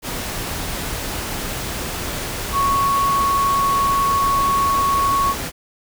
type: tone in noise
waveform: sine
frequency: 1108.7 Hz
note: C#6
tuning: in tune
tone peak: -15 dBFS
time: 2.52-5.35 s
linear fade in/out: 50 ms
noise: pink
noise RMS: -26 dBFS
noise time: 0.02-5.52 s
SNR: +8 dB
effects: none